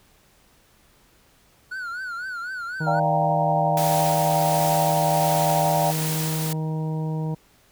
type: tone with vibrato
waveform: triangle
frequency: 1451 Hz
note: F#6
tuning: 34 cents flat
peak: -27 dBFS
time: 1.71-3 s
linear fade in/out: 10 ms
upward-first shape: triangle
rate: 4 Hz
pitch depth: 130 cents each way
type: harmonic tone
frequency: 157.3 Hz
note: D#3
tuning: 19 cents sharp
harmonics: 1 / 2 / 3 / 4 / 5 / 6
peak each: -24 / -36 / -36 / -42 / -43 / -40 dBFS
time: 2.8-7.35 s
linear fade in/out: 10 ms
type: chord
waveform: sine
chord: G minor seventh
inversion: second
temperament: equal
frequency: 587.3 / 698.5 / 784 / 932.3 Hz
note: D5 / F5 / G5 / Bb5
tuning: 0 / 0 / 0 / 0 cents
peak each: -25 / -24 / -24 / -27 dBFS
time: 2.86-5.92 s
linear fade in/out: 20 ms
type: noise with tremolo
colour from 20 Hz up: white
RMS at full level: -29 dBFS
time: 3.77-6.53 s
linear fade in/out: 2 ms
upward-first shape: sine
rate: 1.4 Hz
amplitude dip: 25%
effects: pink hiss -58 dBFS RMS until 7.71 s